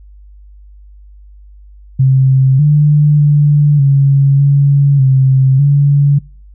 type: tone with pitch steps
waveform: sine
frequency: 132.7 / 148.5 / 146.7 / 138.5 / 140.9 / 132.8 / 142.4 Hz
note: C3 / D3 / D3 / C#3 / C#3 / C3 / C#3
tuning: +25 / +20 / -2 / -1 / +29 / +26 / +47 cents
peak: -5 dBFS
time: 1.99-6.19 s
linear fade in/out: 10 ms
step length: 600 ms
effects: noise-tail reverb RT60 0.5 s tail -26 dB re dry + added 50 Hz sine -35 dBFS peak until 6.54 s